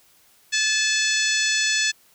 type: harmonic tone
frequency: 866 Hz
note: A5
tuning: 28 cents flat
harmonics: 2 / 3 / 4 / 5 / 6 / 7 / 8 / 9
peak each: -24 / -26 / -27 / -28 / -29 / -29 / -30 / -31 dBFS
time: 0.52-1.92 s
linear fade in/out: 20 ms
effects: white hiss -57 dBFS RMS until 2.14 s